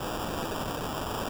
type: noise with sample-and-hold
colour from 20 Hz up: violet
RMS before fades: -33 dBFS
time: 0-1.29 s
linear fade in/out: 5 ms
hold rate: 2100 Hz
effects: none